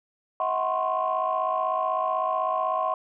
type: tone cluster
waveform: sine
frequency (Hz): 639 / 739 / 1034 / 1090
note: D#5 / F#5 / C6 / C#6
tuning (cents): +46 / -2 / -21 / -29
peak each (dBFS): -28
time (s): 0.4-2.94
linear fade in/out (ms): 2
effects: tanh soft clip ceiling -15 dBFS